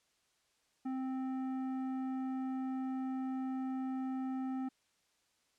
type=tone with tanh clipping; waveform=triangle; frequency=261.6 Hz; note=C4; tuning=in tune; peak=-37 dBFS; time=0.85-4.69 s; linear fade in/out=10 ms; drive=15 dB; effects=white hiss -75 dBFS RMS until 5.58 s + low-pass 8000 Hz 12 dB/octave